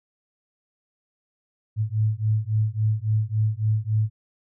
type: beating tone pair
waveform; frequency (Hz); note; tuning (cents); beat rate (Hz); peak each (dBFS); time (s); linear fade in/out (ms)
sine; 106.6 / 110.2; G#2 / A2; +46 / +3; 3.6; -23; 1.76-4.1; 50
effects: none